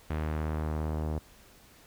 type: tone with low-pass filter sweep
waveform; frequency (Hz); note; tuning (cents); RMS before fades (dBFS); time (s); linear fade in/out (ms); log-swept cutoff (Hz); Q
sawtooth; 77.5; D#2; -6; -32; 0.1-1.19; 5; 2200 to 730; 1
effects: pink hiss -57 dBFS RMS until 1.86 s